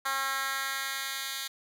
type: tone with high-pass filter sweep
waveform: 10% pulse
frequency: 270 Hz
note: C#4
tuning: 45 cents flat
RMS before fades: -33 dBFS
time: 0.05-1.48 s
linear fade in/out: 10 ms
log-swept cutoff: 1200 to 2900 Hz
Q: 1.4
effects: none